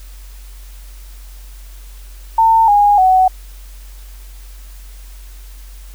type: tone with pitch steps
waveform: sine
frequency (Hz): 900 / 820.6 / 748.1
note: A5 / G#5 / F#5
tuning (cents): +39 / -21 / +19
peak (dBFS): -7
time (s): 2.38-3.28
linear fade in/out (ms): 5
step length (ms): 300
effects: added 46 Hz sine -32 dBFS peak until 5.94 s + white hiss -45 dBFS RMS until 5.94 s